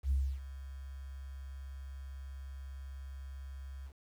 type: tone with ADSR envelope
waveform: sine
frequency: 67.6 Hz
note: C#2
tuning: 43 cents flat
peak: -25 dBFS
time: 0.03-3.93 s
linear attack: 80 ms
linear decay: 280 ms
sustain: -17 dB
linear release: 71 ms
effects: tanh soft clip ceiling -24 dBFS + 10-bit